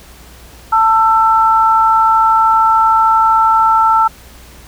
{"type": "tone pair together", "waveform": "sine", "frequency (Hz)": [890, 1333.5], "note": ["A5", "E6"], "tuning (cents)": [20, 20], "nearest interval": "perfect fifth", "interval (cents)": 700, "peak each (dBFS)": -10, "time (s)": [0.72, 4.08], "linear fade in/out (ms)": 10, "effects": ["added 60 Hz sine -39 dBFS peak until 4.67 s", "pink hiss -40 dBFS RMS until 4.67 s"]}